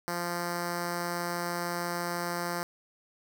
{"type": "tone with notch filter", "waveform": "5% pulse", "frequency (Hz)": 173.8, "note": "F3", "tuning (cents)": -8, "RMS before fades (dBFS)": -33, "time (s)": [0.08, 2.63], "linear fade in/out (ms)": 0, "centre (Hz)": 2600, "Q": 1.5, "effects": []}